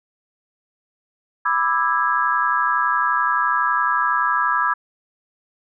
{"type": "chord", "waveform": "sine", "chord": "E dominant seventh", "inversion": "second", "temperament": "just", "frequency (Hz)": [988.9, 1186.7, 1318.5, 1648.1], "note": ["B5", "D6", "E6", "G#6"], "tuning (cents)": [2, 18, 0, -14], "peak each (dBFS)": -22, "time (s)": [1.45, 4.74], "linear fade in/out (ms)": 10, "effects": []}